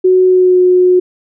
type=tone with pitch glide; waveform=sine; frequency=370 to 363.6 Hz; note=F#4 to F#4; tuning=0 to -30 cents; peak=-5 dBFS; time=0.04-1 s; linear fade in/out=10 ms; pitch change=-30 cents; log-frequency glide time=0.26-0.6 s; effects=none